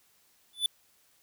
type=tone with exponential growth; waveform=square; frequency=3487 Hz; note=A7; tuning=16 cents flat; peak=-21 dBFS; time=0.53-0.66 s; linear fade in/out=2 ms; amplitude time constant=27 ms; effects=white hiss -66 dBFS RMS until 1.22 s